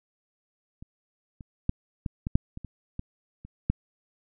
clicks, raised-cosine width 5 ms, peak -30 / -30 / -11 / -17 / -17 / -7 / -25 / -26 / -20 / -30 / -10 dBFS, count 11, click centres 0.825 / 1.408 / 1.694 / 2.062 / 2.269 / 2.355 / 2.574 / 2.647 / 2.994 / 3.45 / 3.7 s, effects none

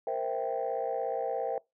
sine chord, C dominant seventh, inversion third, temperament equal, 466.2 / 523.3 / 659.3 / 784 Hz, Bb4 / C5 / E5 / G5, 0 / 0 / 0 / 0 cents, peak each -34 dBFS, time 0.07-1.58 s, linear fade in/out 2 ms, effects noise-tail reverb RT60 0.2 s tail -24 dB re dry + tanh soft clip ceiling -22 dBFS

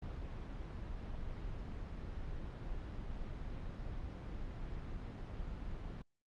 brown noise, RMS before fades -43 dBFS, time 0.02-6.02 s, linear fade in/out 5 ms, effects low-pass 4000 Hz 12 dB/octave + Opus 24 kbps

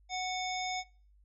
harmonic tone with a mistuned harmonic, 740 Hz, F#5, in tune, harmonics 1 / 3 / 5 / 7 / 9, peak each -35 / -40 / -42 / -43 / -45 dBFS, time 0.09-0.84 s, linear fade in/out 50 ms, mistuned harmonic 5, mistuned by -47 cents, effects noise-tail reverb RT60 0.4 s tail -21 dB re dry + added 50 Hz sine -60 dBFS peak until 1.24 s

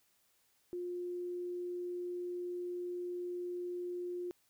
sine tone, 354.7 Hz, F4, 27 cents sharp, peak -37 dBFS, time 0.73-4.31 s, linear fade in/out 0 ms, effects white hiss -73 dBFS RMS until 4.49 s

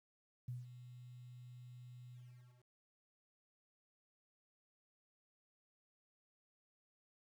sine tone with ADSR envelope, 123.47 Hz, B2, in tune, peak -40 dBFS, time 0.48-2.67 s, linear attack 5 ms, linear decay 170 ms, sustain -12 dB, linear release 530 ms, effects 12-bit

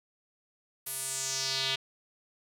square tone with band-pass filter sweep, 133.7 Hz, C3, 38 cents sharp, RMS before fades -33 dBFS, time 0.86-1.76 s, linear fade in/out 10 ms, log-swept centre 12000 to 3300 Hz, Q 3.1, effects none

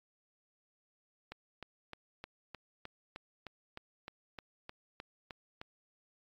click train, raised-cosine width 0.3 ms, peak -28 dBFS, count 15, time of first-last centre 1.32-5.614 s, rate 3.26 Hz, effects AAC 64 kbps

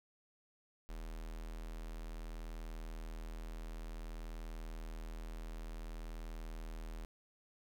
square tone with notch filter, 40.27 Hz, E1, 40 cents flat, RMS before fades -45 dBFS, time 0.89-7.05 s, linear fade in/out 0 ms, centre 120 Hz, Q 1.4, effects none

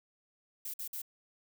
violet noise bursts, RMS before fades -40 dBFS, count 3, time 0.65-1.018 s, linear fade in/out 5 ms, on 88 ms, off 52 ms, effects none

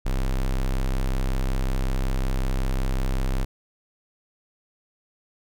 square tone, 32.7 Hz, C1, in tune, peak -22 dBFS, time 0.05-3.45 s, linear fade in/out 10 ms, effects none

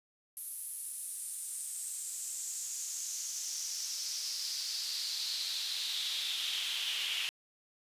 brown noise with high-pass filter sweep, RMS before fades -38 dBFS, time 0.37-7.29 s, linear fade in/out 0 ms, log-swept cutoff 11000 to 2900 Hz, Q 4.3, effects resampled to 32000 Hz

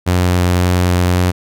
sawtooth tone with vibrato, 89.6 Hz, F2, 45 cents sharp, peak -7 dBFS, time 0.06-1.32 s, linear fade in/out 20 ms, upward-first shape sine, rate 1.9 Hz, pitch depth 9 cents each way, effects none

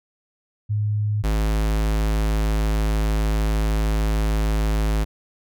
sine / square tone pair in turn, 105.1 / 53.25 Hz, G#2 / G#1, +21 / +44 cents, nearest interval octave, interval 1177 cents, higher first, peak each -19 dBFS, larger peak neither, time 0.69-1.23 / 1.23-5.05 s, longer second, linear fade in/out 20 ms, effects none

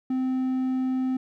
triangle tone, 258.8 Hz, C4, 19 cents flat, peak -21 dBFS, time 0.1-1.17 s, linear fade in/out 5 ms, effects none

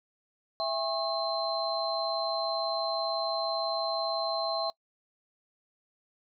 sine tone cluster, 661 / 807 / 1085 / 4109 Hz, E5 / G#5 / C#6 / C8, +5 / -50 / -37 / -32 cents, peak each -31 / -36 / -36 / -34 dBFS, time 0.6-4.7 s, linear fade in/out 0 ms, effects noise-tail reverb RT60 0.1 s tail -24 dB re dry

